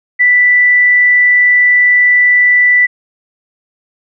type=tone; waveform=sine; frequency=1975.5 Hz; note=B6; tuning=in tune; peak=-5 dBFS; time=0.19-2.87 s; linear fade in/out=20 ms; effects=none